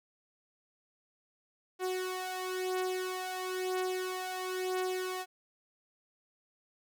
sawtooth beating tone pair, 369.3 / 370.3 Hz, F#4 / F#4, -3 / +1 cents, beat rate 1 Hz, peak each -34 / -31 dBFS, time 1.79-5.26 s, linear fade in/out 50 ms, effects none

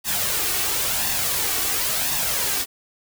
white noise with flanger, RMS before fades -23 dBFS, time 0.04-2.66 s, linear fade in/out 50 ms, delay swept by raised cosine 1.1 to 2.7 ms, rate 0.96 Hz, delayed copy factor +0.5, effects none

